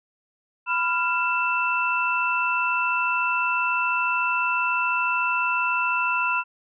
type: tone cluster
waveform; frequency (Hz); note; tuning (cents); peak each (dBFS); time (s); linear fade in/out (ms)
sine; 993 / 1387 / 2666; B5 / F6 / E7; +9 / -12 / +19; -25; 0.66-6.44; 50
effects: none